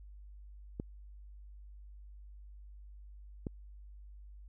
clicks, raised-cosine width 3 ms, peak -24 dBFS, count 2, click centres 0.799 / 3.468 s, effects added 50 Hz sine -49 dBFS peak until 4.48 s

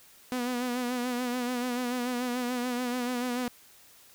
sawtooth tone with vibrato, 246.9 Hz, B3, in tune, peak -25 dBFS, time 0.32-3.48 s, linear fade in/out 0 ms, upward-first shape sine, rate 6.9 Hz, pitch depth 46 cents each way, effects white hiss -56 dBFS RMS until 4.14 s

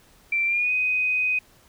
sine tone with pitch glide, 2349 to 2503 Hz, D7 to D#7, 0 to +10 cents, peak -20 dBFS, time 0.32-1.39 s, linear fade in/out 5 ms, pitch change +110 cents, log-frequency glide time 0.46-0.72 s, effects pink hiss -56 dBFS RMS until 1.68 s

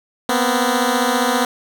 10% pulse beating tone pair, 240 / 255 Hz, B3 / C4, -49 / -44 cents, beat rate 15 Hz, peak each -10 dBFS, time 0.29-1.45 s, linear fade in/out 2 ms, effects none

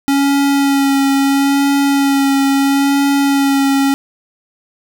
square tone with vibrato, 277.2 Hz, C#4, in tune, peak -11 dBFS, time 0.08-3.94 s, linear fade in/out 0 ms, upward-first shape sine, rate 0.75 Hz, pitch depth 17 cents each way, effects none

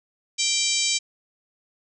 harmonic tone with a mistuned harmonic, 784 Hz, G5, in tune, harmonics 3 / 4 / 5 / 6 / 7 / 8 / 9 / 10, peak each -29 / -29 / -29 / -29 / -29 / -29 / -29 / -29 dBFS, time 0.38-0.99 s, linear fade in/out 20 ms, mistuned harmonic 5, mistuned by -26 cents, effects none

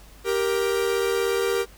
45% pulse tone pair together, 392 / 468.9 Hz, G4 / A#4, 0 / +10 cents, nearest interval minor third, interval 310 cents, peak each -24 dBFS, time 0.24-1.66 s, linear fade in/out 50 ms, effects added 50 Hz sine -48 dBFS peak until 1.77 s + pink hiss -51 dBFS RMS until 1.77 s

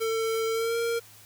square tone with pitch glide, 448.6 to 464.4 Hz, A4 to A#4, +34 to -7 cents, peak -26 dBFS, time 0-1 s, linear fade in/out 20 ms, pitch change +59 cents, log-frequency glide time 0.51-0.77 s, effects added 106 Hz sine -58 dBFS peak until 1.25 s + white hiss -52 dBFS RMS until 1.25 s

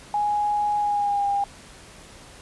sine tone with pitch glide, 830.6 to 804.2 Hz, G#5 to G5, 0 to +44 cents, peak -20 dBFS, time 0.14-1.44 s, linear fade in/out 2 ms, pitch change -56 cents, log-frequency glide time 0.78-1.27 s, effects pink hiss -46 dBFS RMS until 2.41 s + resampled to 24000 Hz

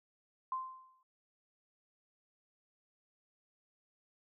sine tone with exponential decay, 1041 Hz, C6, 9 cents flat, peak -32 dBFS, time 0.52-1.03 s, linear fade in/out 2 ms, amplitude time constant 110 ms, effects none

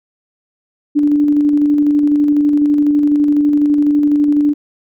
sine tone with tremolo, 293.1 Hz, D4, 3 cents flat, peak -8 dBFS, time 0.95-4.54 s, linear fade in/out 20 ms, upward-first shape square, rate 12 Hz, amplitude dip 25%, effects none

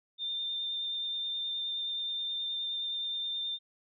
sine tone with vibrato, 3600 Hz, A7, 39 cents sharp, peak -32 dBFS, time 0.18-3.59 s, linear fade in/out 50 ms, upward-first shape sine, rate 9.5 Hz, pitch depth 13 cents each way, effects none

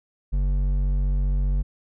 triangle tone with hard clipping, 47.56 Hz, F#1, 48 cents sharp, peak -21 dBFS, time 0.32-1.63 s, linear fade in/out 20 ms, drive 11 dB, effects none

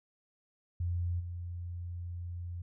sine tone with level steps, 87.31 Hz, F2, in tune, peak -30 / -37 dBFS, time 0.8-2.62 s, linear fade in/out 5 ms, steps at 1.19 s, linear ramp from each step 20 ms, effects none

